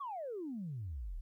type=exponential sweep; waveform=sine; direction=down; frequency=1173 to 34.06 Hz; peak=-38 dBFS; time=0-1.21 s; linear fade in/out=10 ms; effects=tanh soft clip ceiling -34 dBFS + 13-bit